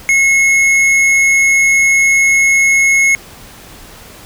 sine tone with hard clipping, 2175 Hz, C#7, 33 cents flat, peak -9 dBFS, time 0.09-3.15 s, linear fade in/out 0 ms, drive 9 dB, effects pink hiss -36 dBFS RMS until 4.25 s

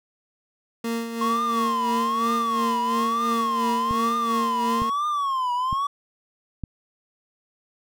30% pulse tone with tremolo, 230.7 Hz, A#3, 18 cents flat, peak -21 dBFS, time 0.84-4.9 s, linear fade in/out 5 ms, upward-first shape sine, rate 2.9 Hz, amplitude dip 55%
triangle tone with vibrato, 1084 Hz, C#6, 39 cents flat, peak -20 dBFS, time 1.21-5.87 s, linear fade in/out 5 ms, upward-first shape triangle, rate 1.1 Hz, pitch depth 200 cents each way
click train, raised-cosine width 5 ms, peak -18 dBFS, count 4, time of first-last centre 3.91-6.637 s, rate 1.1 Hz
effects none

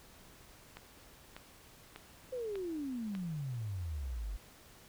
click train, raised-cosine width 0.3 ms, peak -30 dBFS, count 5, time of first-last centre 0.77-3.151 s, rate 1.68 Hz
sine exponential sweep, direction down, 523.3 to 45.93 Hz, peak -36 dBFS, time 2.32-4.37 s, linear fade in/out 10 ms
effects pink hiss -58 dBFS RMS until 4.88 s

